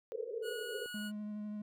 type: band-pass noise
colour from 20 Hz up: pink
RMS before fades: -41 dBFS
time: 0.12-0.86 s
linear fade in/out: 0 ms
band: 420 to 500 Hz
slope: 96 dB/octave
type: tone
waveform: 25% pulse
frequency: 1456 Hz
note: F#6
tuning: 28 cents flat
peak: -39 dBFS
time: 0.42-1.12 s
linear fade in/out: 50 ms
type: tone with vibrato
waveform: triangle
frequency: 210 Hz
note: G#3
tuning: 19 cents sharp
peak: -37 dBFS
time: 0.94-1.62 s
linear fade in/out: 5 ms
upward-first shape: sine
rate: 12 Hz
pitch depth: 13 cents each way
effects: none